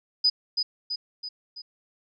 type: tone with echo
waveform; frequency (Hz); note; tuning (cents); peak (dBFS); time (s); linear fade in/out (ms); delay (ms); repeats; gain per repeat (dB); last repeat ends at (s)
sine; 4978; D#8; 0; -17; 0.24-0.3; 10; 330; 4; -5; 1.62
effects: none